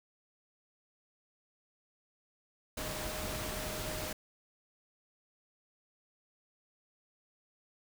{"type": "tone in noise", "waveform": "sine", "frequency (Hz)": 619, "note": "D#5", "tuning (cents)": -9, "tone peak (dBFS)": -44, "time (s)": [2.77, 4.13], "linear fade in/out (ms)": 5, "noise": "pink", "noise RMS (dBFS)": -39, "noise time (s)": [2.77, 4.13], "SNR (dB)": -8, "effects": []}